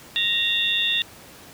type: tone cluster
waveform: sine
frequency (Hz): 1866 / 2765 / 3459 / 3661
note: A#6 / F7 / A7 / A#7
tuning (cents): +1 / -18 / -30 / -32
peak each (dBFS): -30 / -25 / -25 / -23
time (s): 0.16-1.02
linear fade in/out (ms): 0
effects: pink hiss -45 dBFS RMS until 1.53 s + high-pass 80 Hz 12 dB/octave